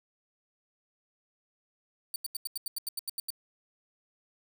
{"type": "tone bursts", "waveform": "10% pulse", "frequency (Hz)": 4580, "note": "D8", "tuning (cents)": -44, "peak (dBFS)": -25, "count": 12, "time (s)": [2.14, 3.304], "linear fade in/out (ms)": 2, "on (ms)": 20, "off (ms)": 84, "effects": ["9-bit"]}